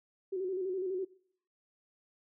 sine tone with vibrato, 374.5 Hz, F#4, 21 cents sharp, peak -32 dBFS, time 0.32-1.05 s, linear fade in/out 10 ms, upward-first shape square, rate 12 Hz, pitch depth 54 cents each way, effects noise-tail reverb RT60 0.6 s tail -21 dB re dry

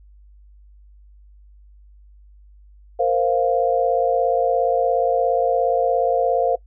sine chord, Bb suspended second, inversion none, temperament equal, 466.2 / 523.3 / 698.5 Hz, Bb4 / C5 / F5, 0 / 0 / 0 cents, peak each -21 / -20 / -20 dBFS, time 2.99-6.56 s, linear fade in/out 10 ms, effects noise-tail reverb RT60 0.1 s tail -21 dB re dry + added 50 Hz sine -45 dBFS peak until 6.66 s

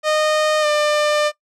sawtooth tone with pitch glide, 615 to 598.2 Hz, D#5 to D5, -20 to +32 cents, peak -11 dBFS, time 0.03-1.32 s, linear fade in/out 50 ms, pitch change -48 cents, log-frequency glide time 0.61-0.66 s, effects noise-tail reverb RT60 0.1 s tail -19 dB re dry + low-pass 7000 Hz 12 dB/octave

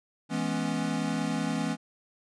square chord, C# minor seventh, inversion first, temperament equal with one note detuned, 164.81 / 211.4 / 246.9 / 277.2 Hz, E3 / G#3 / B3 / C#4, 0 / +31 / 0 / 0 cents, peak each -34 dBFS, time 0.29-1.77 s, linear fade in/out 50 ms, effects resampled to 22050 Hz

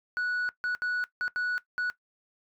sine tone bursts at uneven times, 1472 Hz, F#6, 9 cents flat, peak -24 dBFS, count 6, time 0.17-0.49 / 0.64-0.75 / 0.82-1.04 / 1.21-1.28 / 1.36-1.58 / 1.78-1.9 s, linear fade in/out 0 ms, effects noise-tail reverb RT60 0.1 s tail -18 dB re dry + tanh soft clip ceiling -26 dBFS

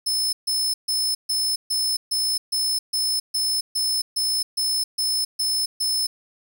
sawtooth tone bursts, 5240 Hz, E8, 11 cents flat, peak -18 dBFS, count 15, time 0.06-6.07 s, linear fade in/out 10 ms, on 270 ms, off 140 ms, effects 10-bit

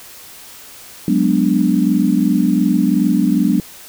sine chord, G# half-diminished seventh, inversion third, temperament equal, 185 / 207.7 / 246.9 / 293.7 Hz, F#3 / G#3 / B3 / D4, 0 / 0 / 0 / 0 cents, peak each -17 dBFS, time 1.08-3.6 s, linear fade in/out 2 ms, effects white hiss -38 dBFS RMS until 3.88 s

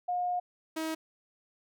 sine / sawtooth tone pair in turn, 716 / 318.9 Hz, F5 / D#4, +43 / +43 cents, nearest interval octave + major second, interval 1400 cents, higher first, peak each -28 dBFS, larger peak neither, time 0.08-0.4 / 0.76-0.95 s, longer first, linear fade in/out 10 ms, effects none

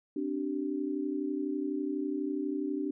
sine chord, C suspended second, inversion none, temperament equal with one note detuned, 261.6 / 293.7 / 385.3 Hz, C4 / D4 / G4, 0 / 0 / -30 cents, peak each -37 / -32 / -37 dBFS, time 0.16-2.91 s, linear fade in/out 5 ms, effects none

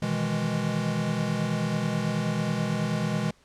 square chord, E major seventh, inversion second, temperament equal, 123.47 / 155.56 / 164.81 / 207.7 Hz, B2 / D#3 / E3 / G#3, 0 / 0 / 0 / 0 cents, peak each -33 / -33 / -31 / -30 dBFS, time 0.02-3.31 s, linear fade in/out 5 ms, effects pink hiss -61 dBFS RMS until 3.44 s + low-pass 8000 Hz 12 dB/octave

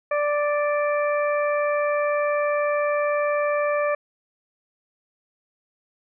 harmonic tone, 587 Hz, D5, 1 cent flat, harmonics 1 / 2 / 3 / 4, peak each -21 / -27 / -31 / -33 dBFS, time 0.11-3.95 s, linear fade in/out 5 ms, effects none

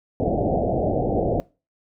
white low-pass noise, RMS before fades -22 dBFS, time 0.2-1.4 s, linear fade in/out 0 ms, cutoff 750 Hz, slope 96 dB/octave, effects noise-tail reverb RT60 0.3 s tail -22 dB re dry

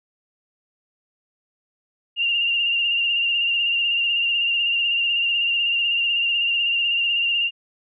sine tone with vibrato, 2794 Hz, F7, in tune, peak -18 dBFS, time 2.16-7.51 s, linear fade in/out 50 ms, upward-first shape sine, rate 16 Hz, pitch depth 35 cents each way, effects none

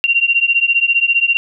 sine beating tone pair, 2755 / 2770 Hz, F7 / F7, -24 / -15 cents, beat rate 15 Hz, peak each -14 dBFS, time 0.04-1.37 s, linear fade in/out 0 ms, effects none

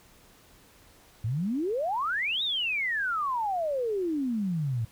sine exponential two-way sweep, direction up then down, 102.4 to 3833 to 107.8 Hz, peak -26 dBFS, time 1.24-4.85 s, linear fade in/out 5 ms, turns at 2.43 s, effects pink hiss -57 dBFS RMS until 4.91 s

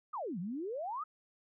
sine exponential two-way sweep, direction down then up, 1312 to 163.6 to 1312 Hz, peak -36 dBFS, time 0.13-1.04 s, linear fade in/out 10 ms, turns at 0.39 s, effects none

